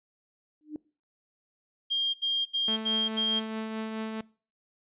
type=tone with exponential growth; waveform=sine; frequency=303.1 Hz; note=D#4; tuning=45 cents flat; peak=-30 dBFS; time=0.61-0.76 s; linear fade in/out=1 ms; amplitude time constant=32 ms
type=tone bursts; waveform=sine; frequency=3211 Hz; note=G7; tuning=41 cents sharp; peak=-24 dBFS; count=5; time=1.9-3.404 s; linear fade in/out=20 ms; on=240 ms; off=76 ms
type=tone with tremolo; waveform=sawtooth; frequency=220 Hz; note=A3; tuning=in tune; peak=-27 dBFS; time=2.68-4.21 s; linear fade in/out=2 ms; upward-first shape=triangle; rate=4.7 Hz; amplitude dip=40%
effects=noise-tail reverb RT60 0.4 s tail -23 dB re dry + resampled to 8000 Hz